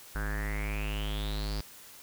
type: tone with low-pass filter sweep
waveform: square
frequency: 51.91 Hz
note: G#1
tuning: in tune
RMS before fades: -33 dBFS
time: 0.15-1.61 s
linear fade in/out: 5 ms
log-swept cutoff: 1500 to 4900 Hz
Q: 9.3
effects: white hiss -51 dBFS RMS until 2.02 s